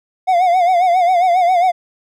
triangle tone with vibrato, 718 Hz, F5, 48 cents sharp, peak -8 dBFS, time 0.27-1.72 s, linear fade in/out 20 ms, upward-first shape sine, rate 7.4 Hz, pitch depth 87 cents each way, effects none

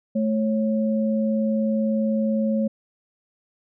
sine tone pair together, 217.9 / 548 Hz, A3 / C#5, -17 / -20 cents, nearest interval octave + major third, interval 1597 cents, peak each -20 / -26 dBFS, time 0.15-2.68 s, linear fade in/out 10 ms, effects none

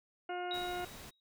harmonic tone, 357.1 Hz, F4, 39 cents sharp, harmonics 1 / 2 / 3 / 4 / 5 / 6 / 7 / 8, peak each -41 / -39 / -53 / -45 / -59 / -52 / -60 / -52 dBFS, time 0.29-0.85 s, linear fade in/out 5 ms
sine tone with exponential decay, 3812 Hz, A#7, 38 cents sharp, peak -36 dBFS, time 0.51-1.2 s, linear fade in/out 1 ms, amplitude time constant 150 ms
pink noise, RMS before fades -50 dBFS, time 0.53-1.11 s, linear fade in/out 20 ms
effects none

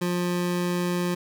25% pulse tone, 176.8 Hz, F3, 22 cents sharp, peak -20 dBFS, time 0.01-1.15 s, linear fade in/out 10 ms, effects none

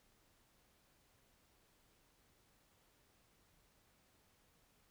silence, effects pink hiss -73 dBFS RMS until 4.9 s

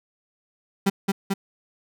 35% pulse tone with echo, 196 Hz, G3, in tune, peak -15 dBFS, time 0.86-0.9 s, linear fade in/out 10 ms, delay 220 ms, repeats 2, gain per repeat -2 dB, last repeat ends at 1.34 s, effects none

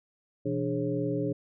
sine tone cluster, 125.9 / 168.4 / 295.1 / 415.9 / 542 Hz, B2 / E3 / D4 / G#4 / C#5, +34 / +37 / +8 / +2 / -39 cents, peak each -34 / -35 / -31 / -33 / -35 dBFS, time 0.45-1.33 s, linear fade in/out 10 ms, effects none

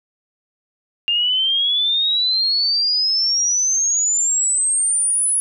sine exponential sweep, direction up, 2794 to 10400 Hz, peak -15 dBFS, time 1.08-5.4 s, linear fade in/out 0 ms, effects none

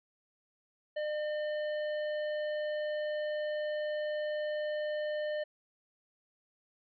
sine tone with tanh clipping, 604 Hz, D5, 48 cents sharp, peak -34 dBFS, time 0.96-5.44 s, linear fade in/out 10 ms, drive 13 dB, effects resampled to 11025 Hz

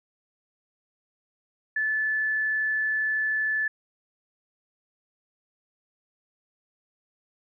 sine tone with frequency modulation, 1739 Hz, A6, 21 cents flat, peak -23 dBFS, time 1.76-3.68 s, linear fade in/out 5 ms, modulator 32.7 Hz, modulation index 0.24, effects none

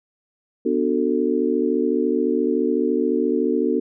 sine chord, B minor seventh, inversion none, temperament just, 246.9 / 296.3 / 370.4 / 444.5 Hz, B3 / D4 / F#4 / A4, 0 / +15 / +2 / +18 cents, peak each -23 dBFS, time 0.65-3.8 s, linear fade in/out 10 ms, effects none

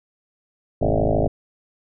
sine tone with frequency modulation, 277.2 Hz, C#4, in tune, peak -16 dBFS, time 0.81-1.28 s, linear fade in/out 10 ms, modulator 53.1 Hz, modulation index 7.7, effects none

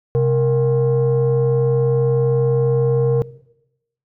sine tone pair together, 130.82 / 466.2 Hz, C3 / A#4, 0 / 0 cents, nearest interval octave + minor seventh, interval 2200 cents, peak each -14 dBFS, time 0.15-3.22 s, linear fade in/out 0 ms, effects noise-tail reverb RT60 0.9 s tail -21 dB re dry + tanh soft clip ceiling -10 dBFS

